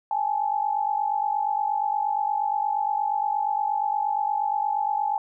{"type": "tone pair together", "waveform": "sine", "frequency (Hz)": [815, 863.5], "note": ["G#5", "A5"], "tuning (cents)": [-33, -33], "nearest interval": "minor second", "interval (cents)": 100, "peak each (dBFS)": -25, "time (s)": [0.11, 5.18], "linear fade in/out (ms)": 2, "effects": []}